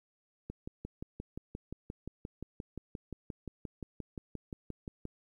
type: click train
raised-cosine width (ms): 3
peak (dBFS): -27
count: 27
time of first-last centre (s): 0.5-5.053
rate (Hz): 5.71
effects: 11-bit